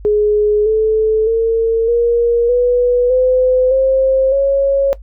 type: tone with pitch steps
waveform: sine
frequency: 420 / 436.6 / 453.8 / 471.7 / 490.3 / 509.7 / 529.8 / 550.7 Hz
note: G#4 / A4 / A#4 / A#4 / B4 / C5 / C5 / C#5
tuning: +19 / -13 / -47 / +20 / -13 / -45 / +22 / -11 cents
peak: -9 dBFS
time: 0.05-4.93 s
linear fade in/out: 0 ms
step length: 610 ms
effects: noise-tail reverb RT60 0.1 s tail -17 dB re dry + added 50 Hz sine -31 dBFS peak until 5.02 s